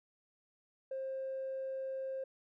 triangle tone with tanh clipping, 531 Hz, C5, 25 cents sharp, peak -37 dBFS, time 0.91-2.24 s, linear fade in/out 5 ms, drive 5 dB, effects none

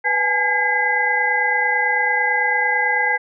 sine tone cluster, 495.3 / 823 / 852 / 1623 / 2025 Hz, B4 / G#5 / G#5 / G#6 / B6, +5 / -16 / +44 / -40 / +43 cents, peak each -28 / -26 / -23 / -21 / -19 dBFS, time 0.04-3.18 s, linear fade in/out 20 ms, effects none

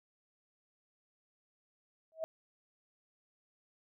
sine tone with exponential growth, 643 Hz, E5, 43 cents flat, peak -30 dBFS, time 2.12-2.24 s, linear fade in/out 0 ms, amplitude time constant 25 ms, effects none

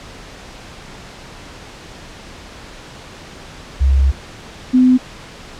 sine tone pair in turn, 67.3 / 254.1 Hz, C2 / B3, +49 / +49 cents, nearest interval octave + major seventh, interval 2300 cents, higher second, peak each -9 / -7 dBFS, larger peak second, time 3.8-4.12 / 4.73-4.98 s, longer first, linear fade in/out 20 ms, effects pink hiss -36 dBFS RMS until 5.59 s + low-pass 6000 Hz 12 dB/octave

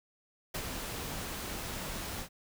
pink noise with ADSR envelope, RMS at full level -35 dBFS, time 0.54-2.29 s, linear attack 9 ms, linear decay 56 ms, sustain -4 dB, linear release 88 ms, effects none

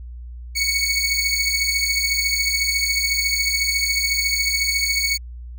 20% pulse beating tone pair, 2217 / 2231 Hz, C#7 / C#7, 0 / +11 cents, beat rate 14 Hz, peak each -17 / -16 dBFS, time 0.55-5.18 s, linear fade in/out 20 ms, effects added 60 Hz sine -32 dBFS peak until 5.58 s

